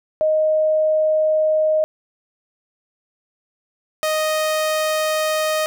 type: tone pair in turn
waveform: sine / sawtooth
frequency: 622.3 / 622.3 Hz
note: D#5 / D#5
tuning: 0 / 0 cents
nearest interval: unison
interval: 0 cents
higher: neither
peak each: -14 dBFS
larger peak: neither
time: 0.21-1.84 / 4.03-5.66 s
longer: neither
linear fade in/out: 0 ms
effects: none